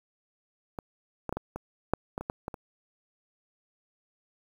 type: clicks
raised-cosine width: 1 ms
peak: -21 / -18 / -17 / -18 / -21 / -9 / -18 / -22 / -16 / -19 / -24 dBFS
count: 11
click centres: 0.788 / 1.293 / 1.326 / 1.37 / 1.56 / 1.936 / 2.179 / 2.21 / 2.299 / 2.481 / 2.542 s
effects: 8-bit